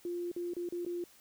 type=tone with dropouts; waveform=sine; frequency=349.2 Hz; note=F4; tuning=in tune; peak=-34 dBFS; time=0.05-1.04 s; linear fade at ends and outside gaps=2 ms; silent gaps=0.316-0.363 / 0.536-0.566 / 0.689-0.723 / 0.85-0.863 s; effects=white hiss -61 dBFS RMS until 1.2 s